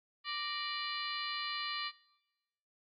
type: harmonic tone with a mistuned harmonic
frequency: 587.3 Hz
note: D5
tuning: in tune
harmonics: 2 / 3 / 4 / 5 / 6 / 7 / 8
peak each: -41 / -43 / -45 / -43 / -47 / -42 / -48 dBFS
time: 0.24-1.92 s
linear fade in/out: 50 ms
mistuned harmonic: 3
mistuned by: +92 cents
effects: noise-tail reverb RT60 1.0 s tail -21 dB re dry + MP3 48 kbps